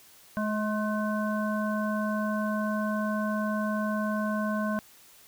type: harmonic tone with a mistuned harmonic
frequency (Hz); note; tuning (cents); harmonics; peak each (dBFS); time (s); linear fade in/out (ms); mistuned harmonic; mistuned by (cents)
212.2; G#3; +38; 1 / 3 / 5 / 7; -28 / -33 / -35 / -36; 0.37-4.79; 0; 7; +35
effects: white hiss -55 dBFS RMS until 5.27 s